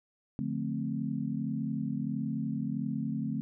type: chord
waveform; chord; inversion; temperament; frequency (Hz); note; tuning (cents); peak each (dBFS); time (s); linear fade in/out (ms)
sine; D minor seventh; none; equal with one note detuned; 146.83 / 177.15 / 220 / 261.6; D3 / F3 / A3 / C4; 0 / +25 / 0 / 0; -36 / -39 / -34 / -36; 0.39-3.41; 0
effects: none

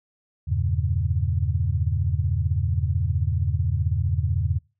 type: chord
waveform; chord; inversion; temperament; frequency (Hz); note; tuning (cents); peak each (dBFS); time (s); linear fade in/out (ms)
sine; E diminished seventh; none; equal; 82.41 / 98 / 116.54 / 138.59; E2 / G2 / Bb2 / Db3; 0 / 0 / 0 / 0; -24 / -25 / -29 / -28; 0.47-4.59; 20
effects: noise-tail reverb RT60 0.3 s tail -24 dB re dry

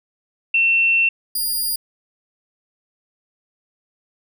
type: tone pair in turn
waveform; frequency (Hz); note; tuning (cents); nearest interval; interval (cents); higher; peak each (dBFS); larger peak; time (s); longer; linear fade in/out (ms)
sine / 5% pulse; 2700 / 4836; E7 / D8; +41 / +50; minor seventh; 1009; second; -13; neither; 0.54-1.09 / 1.35-1.76; first; 5
effects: none

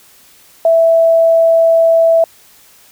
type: tone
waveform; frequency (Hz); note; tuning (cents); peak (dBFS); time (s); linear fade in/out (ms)
sine; 659.3; E5; 0; -6; 0.65-2.24; 2
effects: white hiss -45 dBFS RMS until 2.91 s

